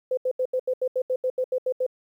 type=tone bursts; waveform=sine; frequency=511 Hz; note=C5; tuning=41 cents flat; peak=-21 dBFS; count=13; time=0.11-1.865 s; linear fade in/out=5 ms; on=63 ms; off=78 ms; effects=10-bit